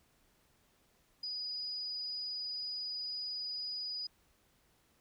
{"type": "tone", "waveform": "sine", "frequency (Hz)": 4939, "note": "D#8", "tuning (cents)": -14, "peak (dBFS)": -37, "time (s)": [1.23, 4.07], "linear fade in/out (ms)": 5, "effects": ["pink hiss -71 dBFS RMS until 5 s"]}